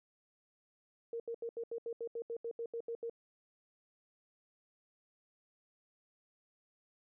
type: tone bursts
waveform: sine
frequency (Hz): 464.4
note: A#4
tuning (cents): -7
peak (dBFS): -37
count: 14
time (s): 1.13-3.097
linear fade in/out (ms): 2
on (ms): 69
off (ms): 77
effects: none